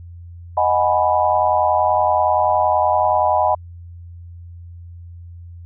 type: chord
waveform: sine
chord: G# minor seventh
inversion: second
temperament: equal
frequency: 622.3 / 740 / 830.6 / 987.8 Hz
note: D#5 / F#5 / G#5 / B5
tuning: 0 / 0 / 0 / 0 cents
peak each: -19 dBFS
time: 0.57-3.55 s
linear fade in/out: 5 ms
effects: added 86 Hz sine -34 dBFS peak until 5.65 s